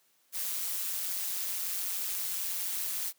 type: noise with amplitude modulation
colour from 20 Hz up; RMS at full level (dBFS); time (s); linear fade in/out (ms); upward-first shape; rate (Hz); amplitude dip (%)
blue; -31; 0.32-3.13; 50; sine; 187; 65
effects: white hiss -69 dBFS RMS until 3.18 s + high-pass 150 Hz 12 dB/octave